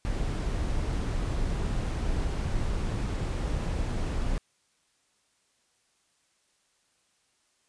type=noise; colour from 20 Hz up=brown; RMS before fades=-29 dBFS; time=0.05-4.38 s; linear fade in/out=0 ms; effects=white hiss -70 dBFS RMS until 7.68 s + resampled to 22050 Hz